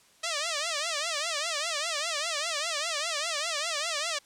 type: tone with vibrato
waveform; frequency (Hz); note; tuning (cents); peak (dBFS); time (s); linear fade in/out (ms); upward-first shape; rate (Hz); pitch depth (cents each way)
5% pulse; 628; D#5; +16; -17; 0.23-4.19; 10; triangle; 5; 190
effects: white hiss -60 dBFS RMS until 4.25 s + low-pass 9000 Hz 12 dB/octave